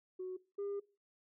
sine tone pair in turn, 370 / 402.3 Hz, F#4 / G4, 0 / +45 cents, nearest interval minor second, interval 145 cents, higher second, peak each -38 / -35 dBFS, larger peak second, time 0.19-0.37 / 0.58-0.8 s, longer second, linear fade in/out 10 ms, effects noise-tail reverb RT60 0.3 s tail -20 dB re dry + tanh soft clip ceiling -35 dBFS

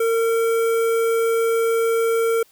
square tone with notch filter, 456.7 Hz, A#4, 36 cents flat, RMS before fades -19 dBFS, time 0-2.43 s, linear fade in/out 5 ms, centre 4300 Hz, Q 0.66, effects white hiss -56 dBFS RMS until 2.51 s

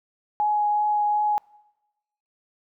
sine tone with vibrato, 837 Hz, G#5, 13 cents sharp, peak -19 dBFS, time 0.4-1.38 s, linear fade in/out 0 ms, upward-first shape triangle, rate 2.7 Hz, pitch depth 11 cents each way, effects noise-tail reverb RT60 1.0 s tail -24 dB re dry

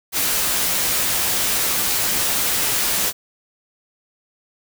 white noise with comb filter, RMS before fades -20 dBFS, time 0.12-3.13 s, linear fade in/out 50 ms, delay 13 ms, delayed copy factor -0.5, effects none

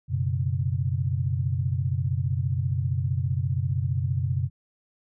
sine chord, F# suspended fourth, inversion none, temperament equal, 92.5 / 123.47 / 138.59 Hz, F#2 / B2 / C#3, 0 / 0 / 0 cents, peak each -27 / -27 / -28 dBFS, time 0.08-4.5 s, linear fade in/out 50 ms, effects none

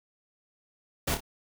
pink noise with echo, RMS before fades -28 dBFS, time 1.07-1.15 s, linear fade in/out 10 ms, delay 28 ms, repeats 2, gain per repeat -7 dB, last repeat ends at 1.206 s, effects none

